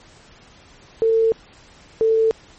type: tone pair in turn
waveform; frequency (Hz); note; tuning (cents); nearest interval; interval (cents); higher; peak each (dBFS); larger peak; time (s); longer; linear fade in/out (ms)
sine; 450 / 445.6; A4 / A4; +39 / +22; unison; 17; first; -13; neither; 1.02-1.32 / 2.01-2.31; neither; 0
effects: pink hiss -48 dBFS RMS until 2.58 s + MP3 32 kbps